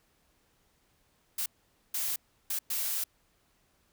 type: noise bursts at uneven times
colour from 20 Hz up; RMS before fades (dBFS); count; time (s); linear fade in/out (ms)
blue; -32; 4; 1.38-1.46 / 1.94-2.16 / 2.5-2.59 / 2.7-3.04; 5
effects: pink hiss -70 dBFS RMS until 3.92 s